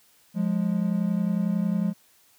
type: tone pair together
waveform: triangle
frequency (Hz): 176.69 / 207.7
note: F3 / G#3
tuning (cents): +20 / 0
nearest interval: minor third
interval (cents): 280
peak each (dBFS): -23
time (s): 0.34-1.94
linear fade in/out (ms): 50
effects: white hiss -60 dBFS RMS until 2.38 s + high-pass 60 Hz 12 dB/octave